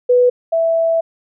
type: tone pair in turn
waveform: sine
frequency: 493.9 / 659.3 Hz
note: B4 / E5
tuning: 0 / 0 cents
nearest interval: perfect fourth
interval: 500 cents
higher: second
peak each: -8 / -12 dBFS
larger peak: first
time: 0.09-0.3 / 0.52-1.01 s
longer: second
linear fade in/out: 10 ms
effects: none